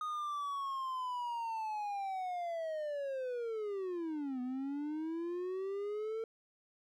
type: linear two-way sweep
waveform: triangle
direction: down then up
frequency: 1244 to 246.9 to 452.9 Hz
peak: -34 dBFS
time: 0.01-6.24 s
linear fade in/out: 2 ms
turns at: 4.41 s
effects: none